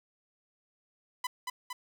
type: tone with echo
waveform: sawtooth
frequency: 1000 Hz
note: B5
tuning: 21 cents sharp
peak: -27 dBFS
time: 1.24-1.27 s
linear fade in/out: 5 ms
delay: 230 ms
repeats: 2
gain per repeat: -3 dB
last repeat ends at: 1.73 s
effects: none